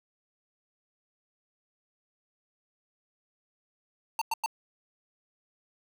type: tone bursts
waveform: square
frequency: 900 Hz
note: A5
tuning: 39 cents sharp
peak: -27 dBFS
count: 3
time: 4.19-4.461 s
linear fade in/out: 2 ms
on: 25 ms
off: 98 ms
effects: 9-bit